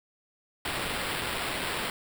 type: noise with sample-and-hold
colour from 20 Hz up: blue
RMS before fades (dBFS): -32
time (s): 0.65-1.9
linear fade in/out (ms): 2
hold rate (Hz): 6300
effects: none